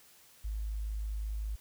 sine tone, 52.7 Hz, G#1, 26 cents sharp, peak -33 dBFS, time 0.44-1.56 s, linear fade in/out 10 ms, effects white hiss -60 dBFS RMS until 1.6 s

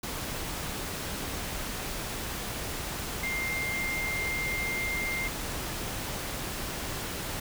sine tone in noise, 2100 Hz, C7, 6 cents sharp, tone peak -30 dBFS, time 3.23-5.28 s, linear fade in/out 5 ms, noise pink, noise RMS -35 dBFS, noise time 0.03-7.4 s, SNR +2 dB, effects none

